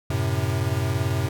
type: chord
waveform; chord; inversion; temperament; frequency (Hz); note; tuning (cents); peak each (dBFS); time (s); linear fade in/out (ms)
square; F# diminished; none; equal; 92.5 / 110 / 130.81; F#2 / A2 / C3; 0 / 0 / 0; -27; 0.1-1.29; 5
effects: none